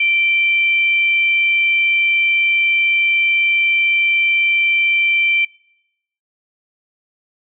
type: tone pair together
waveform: sine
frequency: 2349 / 3085 Hz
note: D7 / G7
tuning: 0 / -28 cents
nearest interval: perfect fourth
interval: 472 cents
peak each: -13 / -24 dBFS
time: 0-5.45 s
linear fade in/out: 5 ms
effects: noise-tail reverb RT60 0.8 s tail -23 dB re dry